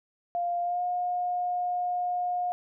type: tone with pitch glide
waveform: sine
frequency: 698.5 to 715.7 Hz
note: F5 to F5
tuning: 0 to +42 cents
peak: -26 dBFS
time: 0.35-2.52 s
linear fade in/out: 0 ms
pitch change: +42 cents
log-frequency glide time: 0.62-0.82 s
effects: none